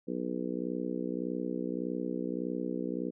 harmonic tone, 61.7 Hz, B1, 1 cent flat, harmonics 3 / 4 / 5 / 6 / 7 / 8, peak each -39 / -37 / -37 / -42 / -40 / -41 dBFS, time 0.07-3.11 s, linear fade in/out 20 ms, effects none

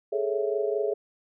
sine chord, A major seventh, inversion third, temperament equal, 415.3 / 440 / 554.4 / 659.3 Hz, G#4 / A4 / C#5 / E5, 0 / 0 / 0 / 0 cents, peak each -27 / -30 / -32 / -33 dBFS, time 0.12-0.94 s, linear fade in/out 10 ms, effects none

